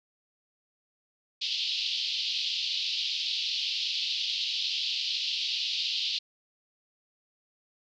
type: band-pass noise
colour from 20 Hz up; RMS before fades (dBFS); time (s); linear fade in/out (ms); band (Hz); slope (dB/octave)
white; -31; 1.41-6.19; 10; 2800 to 4700; 48
effects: none